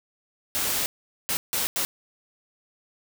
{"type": "noise bursts at uneven times", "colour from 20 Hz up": "white", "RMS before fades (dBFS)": -26, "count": 4, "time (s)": [[0.55, 0.86], [1.29, 1.37], [1.53, 1.67], [1.76, 1.85]], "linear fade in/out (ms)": 0, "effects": []}